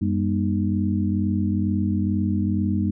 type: tone cluster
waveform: sine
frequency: 93.1 / 198.4 / 240.6 / 308.1 Hz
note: F#2 / G3 / B3 / D#4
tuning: +11 / +21 / -45 / -17 cents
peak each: -24 / -23 / -27 / -28 dBFS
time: 0.01-2.91 s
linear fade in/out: 10 ms
effects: none